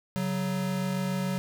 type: tone pair together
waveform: square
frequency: 140 / 186.88 Hz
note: C#3 / F#3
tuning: +18 / +18 cents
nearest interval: perfect fourth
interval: 500 cents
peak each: -34 / -29 dBFS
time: 0.16-1.38 s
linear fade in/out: 0 ms
effects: none